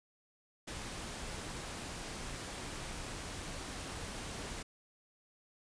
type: noise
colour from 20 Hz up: pink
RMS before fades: -43 dBFS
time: 0.67-4.63 s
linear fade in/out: 10 ms
effects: resampled to 22050 Hz